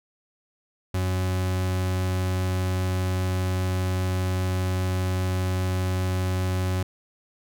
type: tone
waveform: 40% pulse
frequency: 92.5 Hz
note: F#2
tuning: in tune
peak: -22 dBFS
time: 0.94-6.83 s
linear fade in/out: 5 ms
effects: none